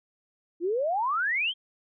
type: exponential sweep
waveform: sine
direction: up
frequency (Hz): 324.1 to 3281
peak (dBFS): -24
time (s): 0.6-1.54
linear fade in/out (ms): 50
effects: none